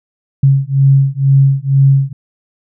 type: beating tone pair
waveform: sine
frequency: 135.8 / 137.9 Hz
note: C#3 / C#3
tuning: -35 / -9 cents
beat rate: 2.1 Hz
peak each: -10 dBFS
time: 0.43-2.13 s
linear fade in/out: 5 ms
effects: none